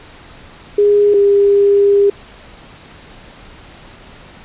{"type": "tone pair in turn", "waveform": "sine", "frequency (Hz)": [410.7, 402.5], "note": ["G#4", "G4"], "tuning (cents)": [-19, 46], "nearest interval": "unison", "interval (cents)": 35, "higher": "first", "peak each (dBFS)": -7, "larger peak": "neither", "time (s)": [[0.78, 1.14], [1.14, 2.1]], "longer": "second", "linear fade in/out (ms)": 5, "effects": ["pink hiss -39 dBFS RMS until 4.44 s", "resampled to 8000 Hz"]}